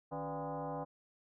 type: tone with frequency modulation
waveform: sine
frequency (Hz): 155.56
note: D#3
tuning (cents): 0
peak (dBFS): -37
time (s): 0.11-0.85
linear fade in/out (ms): 20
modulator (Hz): 217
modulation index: 4
effects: none